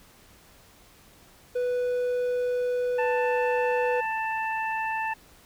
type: tone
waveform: triangle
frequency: 493.9 Hz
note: B4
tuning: in tune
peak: -22 dBFS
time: 1.55-4.01 s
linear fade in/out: 10 ms
type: harmonic tone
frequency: 885 Hz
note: A5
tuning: 10 cents sharp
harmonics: 1 / 2 / 3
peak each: -28 / -32 / -35 dBFS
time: 2.98-5.14 s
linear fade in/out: 10 ms
effects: pink hiss -55 dBFS RMS until 5.45 s